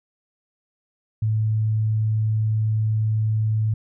sine tone, 109 Hz, A2, 16 cents flat, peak -18 dBFS, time 1.22-3.74 s, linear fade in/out 5 ms, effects none

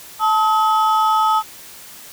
triangle ring-modulated tone, 1076 Hz, C6, 48 cents sharp, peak -8 dBFS, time 0.19-1.43 s, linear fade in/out 50 ms, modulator 201 Hz, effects white hiss -39 dBFS RMS until 2.12 s

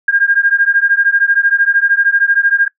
sine beating tone pair, 1608 / 1621 Hz, G6 / G#6, +44 / -42 cents, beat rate 13 Hz, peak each -12 dBFS, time 0.08-2.68 s, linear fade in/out 5 ms, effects noise-tail reverb RT60 0.1 s tail -21 dB re dry

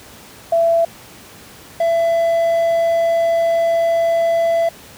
sine / triangle tone pair in turn, 669 / 669 Hz, E5 / E5, +25 / +25 cents, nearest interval unison, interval 0 cents, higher neither, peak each -11 dBFS, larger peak neither, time 0.52-0.85 / 1.8-4.69 s, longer second, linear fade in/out 5 ms, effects pink hiss -40 dBFS RMS until 4.97 s + high-pass 80 Hz 12 dB/octave

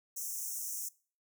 pink high-pass noise, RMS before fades -39 dBFS, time 0.16-0.89 s, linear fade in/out 10 ms, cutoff 5700 Hz, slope 96 dB/octave, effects noise-tail reverb RT60 0.4 s tail -22 dB re dry

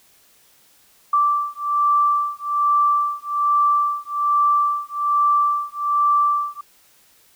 sine beating tone pair, 1169 / 1170.2 Hz, D6 / D6, -8 / -7 cents, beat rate 1.2 Hz, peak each -19 dBFS, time 1.13-6.61 s, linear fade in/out 5 ms, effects white hiss -55 dBFS RMS until 7.35 s

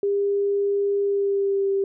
sine tone with pitch glide, 401.8 to 392.6 Hz, G4 to G4, +43 to +3 cents, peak -19 dBFS, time 0.03-1.84 s, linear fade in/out 2 ms, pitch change -40 cents, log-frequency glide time 1.02-1.71 s, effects none

